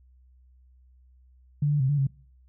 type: tone with pitch steps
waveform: sine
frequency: 146 / 146.8 / 131.8 / 144.9 / 136.4 Hz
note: D3 / D3 / C3 / D3 / C#3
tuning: -10 / 0 / +13 / -23 / -28 cents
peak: -20 dBFS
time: 1.62-2.07 s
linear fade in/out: 5 ms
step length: 90 ms
effects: noise-tail reverb RT60 0.5 s tail -22 dB re dry + added 63 Hz sine -54 dBFS peak until 2.48 s